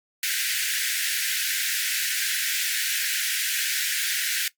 pink high-pass noise, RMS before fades -26 dBFS, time 0.23-4.48 s, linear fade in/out 2 ms, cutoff 1500 Hz, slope 96 dB/octave, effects noise-tail reverb RT60 0.1 s tail -18 dB re dry + Opus 48 kbps

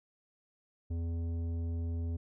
sine tone with tanh clipping, 83.8 Hz, E2, 29 cents sharp, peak -34 dBFS, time 0.9-2.17 s, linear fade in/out 10 ms, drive 11 dB, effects none

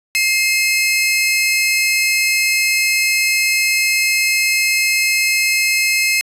sawtooth tone pair together, 2112 / 2576 Hz, C7 / E7, +16 / -41 cents, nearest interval minor third, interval 343 cents, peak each -13 dBFS, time 0.15-6.21 s, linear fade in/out 0 ms, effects resampled to 32000 Hz

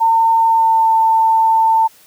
sine tone with pitch glide, 906 to 894.6 Hz, A#5 to A5, -50 to +28 cents, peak -9 dBFS, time 0-1.88 s, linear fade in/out 20 ms, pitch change -22 cents, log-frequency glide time 0.46-0.92 s, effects white hiss -47 dBFS RMS until 2.06 s

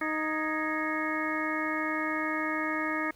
harmonic tone with a mistuned harmonic, 311.1 Hz, D#4, in tune, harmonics 1 / 2 / 3 / 4 / 5 / 6 / 7, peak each -33 / -38 / -39 / -35 / -37 / -36 / -36 dBFS, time 0.01-3.11 s, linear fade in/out 5 ms, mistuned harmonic 5, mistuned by +120 cents, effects pink hiss -60 dBFS RMS until 3.15 s

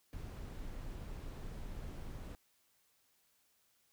brown noise, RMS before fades -45 dBFS, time 0.13-2.35 s, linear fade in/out 0 ms, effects white hiss -74 dBFS RMS until 3.92 s

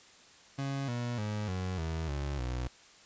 30% pulse tone with pitch steps, 137.7 / 120.57 / 105.57 / 92.44 / 80.94 / 70.87 / 62.05 Hz, C#3 / B2 / G#2 / F#2 / E2 / C#2 / B1, -11 / -41 / +29 / -1 / -31 / +39 / +9 cents, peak -30 dBFS, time 0.58-2.68 s, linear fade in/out 10 ms, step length 300 ms, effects white hiss -57 dBFS RMS until 3.05 s + resampled to 16000 Hz

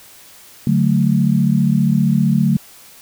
sine chord, D major, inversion none, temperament equal with one note detuned, 145.31 / 185 / 220 Hz, D3 / F#3 / A3, -18 / 0 / 0 cents, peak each -16 dBFS, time 0.67-2.57 s, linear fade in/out 2 ms, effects white hiss -43 dBFS RMS until 3.01 s

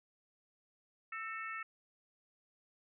harmonic tone with a mistuned harmonic, 440.4 Hz, A4, 2 cents sharp, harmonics 3 / 4 / 5 / 6, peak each -43 / -45 / -47 / -49 dBFS, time 1.12-1.63 s, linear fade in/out 5 ms, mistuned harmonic 4, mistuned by +54 cents, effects none

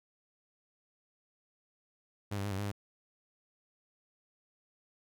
sawtooth tone with pitch steps, 102 / 98.8 / 102.6 / 95.9 / 102.4 / 101.2 Hz, G#2 / G2 / G#2 / G2 / G#2 / G#2, -31 / +14 / -21 / -37 / -24 / -44 cents, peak -30 dBFS, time 2.31-2.718 s, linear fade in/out 10 ms, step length 68 ms, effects none

